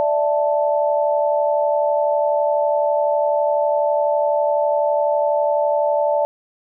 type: chord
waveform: sine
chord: D suspended second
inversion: none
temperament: equal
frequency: 587.3 / 659.3 / 880 Hz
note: D5 / E5 / A5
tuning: 0 / 0 / 0 cents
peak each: -17 / -22 / -22 dBFS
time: 0-6.25 s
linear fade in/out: 0 ms
effects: none